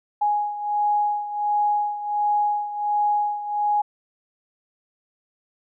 sine beating tone pair, 830.6 / 832 Hz, G#5 / G#5, 0 / +3 cents, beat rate 1.4 Hz, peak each -21 / -26 dBFS, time 0.21-3.82 s, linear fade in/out 10 ms, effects none

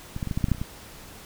clicks, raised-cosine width 5 ms, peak -19 / -16 / -18 / -15 / -13 / -30 / -9 / -17 / -8 / -25 / -28 / -16 dBFS, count 12, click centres 0.164 / 0.228 / 0.273 / 0.312 / 0.375 / 0.41 / 0.442 / 0.485 / 0.517 / 0.548 / 0.583 / 0.615 s, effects pink hiss -45 dBFS RMS until 1.25 s

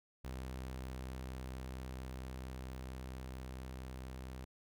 sawtooth tone with level ramp, 64.4 Hz, C2, 27 cents flat, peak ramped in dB -38 to -41 dBFS, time 0.24-4.45 s, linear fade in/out 10 ms, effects none

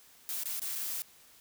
blue noise with dropouts, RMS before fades -36 dBFS, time 0.29-1.02 s, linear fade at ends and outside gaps 0 ms, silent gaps 0.435-0.456 / 0.595-0.618 / 0.753-0.757 s, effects white hiss -59 dBFS RMS until 1.4 s

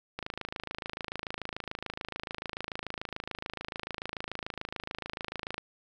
click train, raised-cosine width 0.3 ms, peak -19 dBFS, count 146, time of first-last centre 0.19-5.58 s, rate 26.9 Hz, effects none

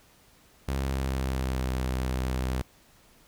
sawtooth tone with pitch glide, 67.4 to 63.99 Hz, C#2 to C2, -48 to -38 cents, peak -23 dBFS, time 0.68-2.62 s, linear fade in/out 5 ms, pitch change -90 cents, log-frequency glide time 0.79-1.72 s, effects pink hiss -59 dBFS RMS until 3.27 s

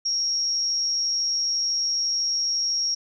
sine tone with amplitude modulation, 5588 Hz, F8, in tune, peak -19 dBFS, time 0.05-2.95 s, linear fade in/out 10 ms, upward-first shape sine, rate 214 Hz, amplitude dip 55%, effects none

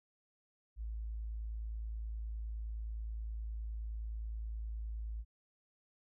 sine tone, 54.8 Hz, A1, 6 cents flat, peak -38 dBFS, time 0.76-5.25 s, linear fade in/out 50 ms, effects none

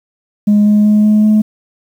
sine tone with pitch steps, 207.7 / 209.3 / 210.8 / 212.4 / 214 Hz, G#3 / G#3 / G#3 / G#3 / A3, 0 / +14 / +26 / +39 / -48 cents, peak -4 dBFS, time 0.47-1.42 s, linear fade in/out 10 ms, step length 190 ms, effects tanh soft clip ceiling -4 dBFS + 7-bit

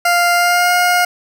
20% pulse tone with pitch glide, 698.5 to 713.2 Hz, F5 to F5, 0 to +36 cents, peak -6 dBFS, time 0.05-1.05 s, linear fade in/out 5 ms, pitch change +36 cents, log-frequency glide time 0.34-0.73 s, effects none

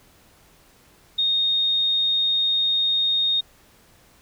sine tone, 3700 Hz, A#7, 14 cents flat, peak -18 dBFS, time 1.18-3.41 s, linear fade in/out 10 ms, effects pink hiss -55 dBFS RMS until 4.21 s

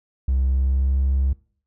triangle tone with pitch glide, 65.41 to 67.21 Hz, C2 to C2, 0 to +47 cents, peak -14 dBFS, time 0.28-1.33 s, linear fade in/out 5 ms, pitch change +47 cents, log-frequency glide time 0.39-0.96 s, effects noise-tail reverb RT60 0.5 s tail -24 dB re dry + tanh soft clip ceiling -12 dBFS

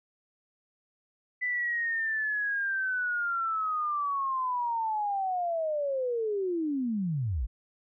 sine linear sweep, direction down, 2000 to 45.95 Hz, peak -27 dBFS, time 1.41-7.47 s, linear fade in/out 20 ms, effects none

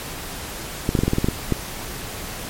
clicks, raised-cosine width 3 ms, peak -5 dBFS, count 10, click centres 0.891 / 0.952 / 0.99 / 1.035 / 1.08 / 1.134 / 1.184 / 1.244 / 1.286 / 1.523 s, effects pink hiss -32 dBFS RMS until 2.49 s + MP3 64 kbps

